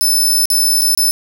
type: tone with dropouts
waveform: 15% pulse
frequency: 5274 Hz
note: E8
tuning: in tune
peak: -5 dBFS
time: 0.01-1.11 s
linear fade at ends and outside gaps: 0 ms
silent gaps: 0.455-0.502 / 0.811-0.818 / 0.949-0.975 s
effects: 7-bit